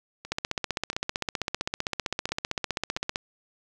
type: two click trains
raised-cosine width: 0.2 ms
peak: -10 / -22 dBFS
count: 45 / 5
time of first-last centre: 0.32-3.159 / 0.25-2.971 s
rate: 15.5 / 1.47 Hz
effects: none